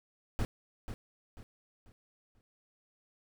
brown noise with echo, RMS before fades -31 dBFS, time 0.39-0.45 s, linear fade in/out 0 ms, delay 490 ms, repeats 4, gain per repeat -9 dB, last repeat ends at 2.41 s, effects none

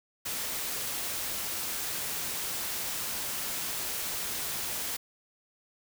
white noise, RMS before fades -34 dBFS, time 0.25-4.97 s, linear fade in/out 10 ms, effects none

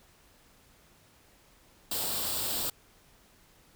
white noise with comb filter, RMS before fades -32 dBFS, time 1.91-2.7 s, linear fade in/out 5 ms, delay 0.24 ms, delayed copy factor +0.6, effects pink hiss -61 dBFS RMS until 3.75 s

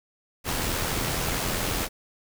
pink noise with amplitude modulation, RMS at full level -26 dBFS, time 0.44-1.89 s, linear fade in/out 50 ms, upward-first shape sine, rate 84.3 Hz, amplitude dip 35%, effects none

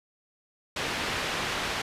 white low-pass noise, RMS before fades -31 dBFS, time 0.76-1.82 s, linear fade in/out 5 ms, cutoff 3000 Hz, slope 12 dB/octave, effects resampled to 32000 Hz

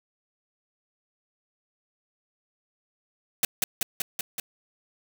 white noise with echo, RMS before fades -22 dBFS, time 3.43-3.45 s, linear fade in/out 2 ms, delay 190 ms, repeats 5, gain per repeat -2 dB, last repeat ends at 4.4 s, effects none

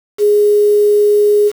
sine tone with quantisation, 415.3 Hz, G#4, in tune, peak -7 dBFS, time 0.18-1.52 s, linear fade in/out 50 ms, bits 5, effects none

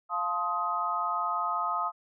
sine chord, F dominant seventh, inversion none, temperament just, 698.5 / 873.1 / 1047.7 / 1257.2 Hz, F5 / A5 / C6 / Eb6, 0 / -14 / +2 / +18 cents, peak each -35 / -35 / -35 / -29 dBFS, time 0.09-1.92 s, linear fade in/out 50 ms, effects none

